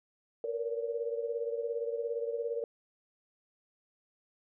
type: tone cluster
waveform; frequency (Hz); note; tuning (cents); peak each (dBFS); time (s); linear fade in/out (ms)
sine; 463.3 / 480.6 / 572; A#4 / B4 / D5; -11 / -47 / -46; -34 / -38 / -39; 0.44-2.64; 2
effects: none